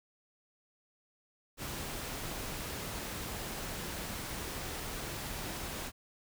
pink noise, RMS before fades -40 dBFS, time 1.57-5.92 s, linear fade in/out 50 ms, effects none

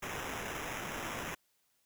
white noise with sample-and-hold, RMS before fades -40 dBFS, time 0.02-1.35 s, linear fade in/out 10 ms, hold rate 4410 Hz, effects white hiss -75 dBFS RMS until 1.85 s

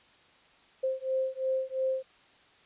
sine beating tone pair, 523.3 / 526.2 Hz, C5 / C5, 0 / +10 cents, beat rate 2.9 Hz, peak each -31 / -31 dBFS, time 0.83-2.03 s, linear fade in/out 10 ms, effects white hiss -60 dBFS RMS until 2.65 s + resampled to 8000 Hz

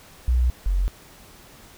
sine tone pair in turn, 61.5 / 46.07 Hz, B1 / F#1, -7 / -7 cents, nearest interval perfect fourth, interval 500 cents, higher first, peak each -16 / -18 dBFS, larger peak first, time 0.28-0.5 / 0.66-0.88 s, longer neither, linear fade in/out 0 ms, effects pink hiss -48 dBFS RMS until 1.77 s

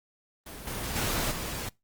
pink noise with level steps, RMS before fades -42 / -34 / -29 / -35 dBFS, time 0.46-1.69 s, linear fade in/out 5 ms, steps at 0.67 / 0.96 / 1.31 s, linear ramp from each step 2 ms, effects noise-tail reverb RT60 0.2 s tail -24 dB re dry + Opus 24 kbps

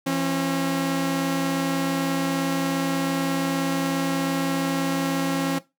sawtooth tone pair together, 168.5 / 271.1 Hz, E3 / C#4, +38 / -38 cents, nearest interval minor sixth, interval 824 cents, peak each -24 / -19 dBFS, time 0.06-5.59 s, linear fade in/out 10 ms, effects noise-tail reverb RT60 0.2 s tail -17 dB re dry

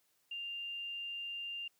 sine tone, 2794 Hz, F7, in tune, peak -39 dBFS, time 0.31-1.68 s, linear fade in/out 5 ms, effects white hiss -75 dBFS RMS until 1.79 s + high-pass 80 Hz 12 dB/octave

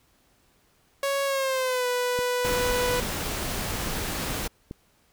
sawtooth tone with pitch glide, 554.4 to 493.9 Hz, C#5 to B4, 0 to 0 cents, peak -20 dBFS, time 1.03-3 s, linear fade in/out 2 ms, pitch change -200 cents, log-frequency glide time 1.25-1.87 s
click train, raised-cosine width 3 ms, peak -22 dBFS, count 4, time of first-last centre 2.19-4.711 s, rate 1.19 Hz
pink noise, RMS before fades -30 dBFS, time 2.44-4.48 s, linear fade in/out 10 ms
effects pink hiss -64 dBFS RMS until 5.12 s

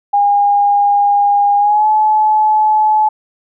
sine tone with pitch glide, 813 to 858.4 Hz, G#5 to A5, -37 to -43 cents, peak -8 dBFS, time 0.13-3.09 s, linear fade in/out 10 ms, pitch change +94 cents, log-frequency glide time 1.58-1.87 s, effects none

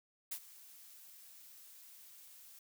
blue noise with ADSR envelope, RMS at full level -39 dBFS, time 0.31-2.59 s, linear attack 10 ms, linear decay 68 ms, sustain -18 dB, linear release 3 ms, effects none

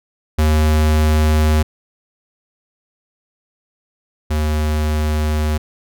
square tone pair in turn, 77.1 / 76.39 Hz, D#2 / D#2, -15 / -31 cents, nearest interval unison, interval 16 cents, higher first, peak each -12 / -16 dBFS, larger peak first, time 0.38-1.63 / 4.3-5.58 s, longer second, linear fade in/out 10 ms, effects none

